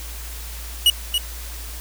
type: tone with echo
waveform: 45% pulse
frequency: 2905 Hz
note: F#7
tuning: 32 cents flat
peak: -10 dBFS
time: 0.86-0.9 s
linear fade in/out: 2 ms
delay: 280 ms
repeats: 1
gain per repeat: -7 dB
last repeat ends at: 1.18 s
effects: added 57 Hz sine -32 dBFS peak until 1.8 s + white hiss -37 dBFS RMS until 1.8 s